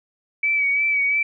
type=tone with vibrato; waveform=sine; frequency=2285 Hz; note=D7; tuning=48 cents flat; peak=-17 dBFS; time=0.43-1.23 s; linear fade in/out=5 ms; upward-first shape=sine; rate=2.9 Hz; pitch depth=35 cents each way; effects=none